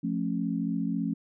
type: chord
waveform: sine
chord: F augmented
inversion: none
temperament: just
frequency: 174.61 / 218.3 / 272.8 Hz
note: F3 / A3 / C#4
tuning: 0 / -13 / -28 cents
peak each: -31 dBFS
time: 0.03-1.14 s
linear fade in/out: 10 ms
effects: none